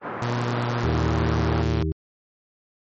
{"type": "band-pass noise", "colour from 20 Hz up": "white", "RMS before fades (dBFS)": -31, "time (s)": [0.01, 1.65], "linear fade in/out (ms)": 50, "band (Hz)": [120, 1400], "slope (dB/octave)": 24}
{"type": "tone with pitch glide", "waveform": "sawtooth", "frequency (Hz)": [120, 114.25], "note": ["B2", "A#2"], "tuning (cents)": [-49, -34], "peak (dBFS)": -20, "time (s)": [0.22, 1.83], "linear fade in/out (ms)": 0, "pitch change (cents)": -85, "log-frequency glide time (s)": [0.71, 1.2]}
{"type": "harmonic tone", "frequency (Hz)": 79.1, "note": "D#2", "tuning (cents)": 29, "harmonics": [1, 2, 4, 5], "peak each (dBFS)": [-24, -27, -30, -31], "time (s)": [0.84, 1.92], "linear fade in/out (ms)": 0}
{"effects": ["MP3 32 kbps"]}